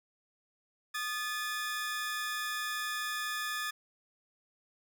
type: tone pair together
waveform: sawtooth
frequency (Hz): 1227.9 / 1728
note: D#6 / A6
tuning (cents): -23 / -32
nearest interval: tritone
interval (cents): 591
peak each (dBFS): -34 / -32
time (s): 0.94-3.71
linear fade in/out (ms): 10
effects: none